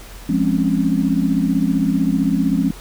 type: chord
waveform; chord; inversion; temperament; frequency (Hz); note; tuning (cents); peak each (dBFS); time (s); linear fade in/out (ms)
sine; Db major seventh; first; equal; 174.61 / 207.7 / 261.6 / 277.2; F3 / Ab3 / C4 / Db4; 0 / 0 / 0 / 0; -20; 0.29-2.71; 5
effects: added 43 Hz sine -36 dBFS peak until 2.8 s + pink hiss -40 dBFS RMS until 2.8 s